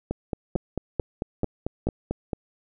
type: two click trains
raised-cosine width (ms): 2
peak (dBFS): -13 / -12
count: 11 / 4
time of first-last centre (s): 0.11-2.332 / 0.56-1.87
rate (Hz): 4.5 / 2.29
effects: none